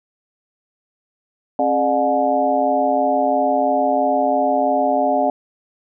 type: tone cluster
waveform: sine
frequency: 268.9 / 421.6 / 600 / 723 / 849 Hz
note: C4 / G#4 / D5 / F#5 / G#5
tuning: +47 / +26 / +37 / -40 / +38 cents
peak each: -22 / -27 / -19 / -18 / -25 dBFS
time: 1.59-5.3 s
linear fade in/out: 2 ms
effects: none